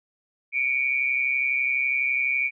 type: tone pair together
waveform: sine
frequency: 2259 / 2391 Hz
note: C#7 / D7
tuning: +32 / +30 cents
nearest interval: minor second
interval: 98 cents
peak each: -24 dBFS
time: 0.52-2.51 s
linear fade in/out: 50 ms
effects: none